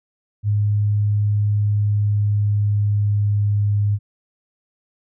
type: tone with pitch glide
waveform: sine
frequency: 103.83 to 102.87 Hz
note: G#2 to G#2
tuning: 0 to -16 cents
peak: -15 dBFS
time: 0.43-3.99 s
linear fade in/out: 50 ms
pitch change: -16 cents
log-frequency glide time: 1.56-3.72 s
effects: none